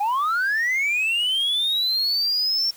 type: linear sweep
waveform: sine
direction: up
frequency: 788 to 5480 Hz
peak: -17 dBFS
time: 0-2.71 s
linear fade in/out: 10 ms
effects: tanh soft clip ceiling -18 dBFS + white hiss -48 dBFS RMS until 2.76 s